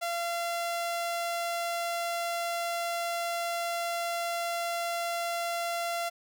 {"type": "tone", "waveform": "sawtooth", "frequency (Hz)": 685, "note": "F5", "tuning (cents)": -34, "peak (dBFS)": -26, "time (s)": [0.01, 6.1], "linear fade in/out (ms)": 20, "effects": []}